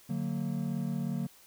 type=chord; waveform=triangle; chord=D augmented; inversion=none; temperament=just; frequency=146.83 / 183.54 / 229.4 Hz; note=D3 / F#3 / A#3; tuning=0 / -14 / -28 cents; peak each=-33 dBFS; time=0.09-1.27 s; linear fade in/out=10 ms; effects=white hiss -58 dBFS RMS until 1.46 s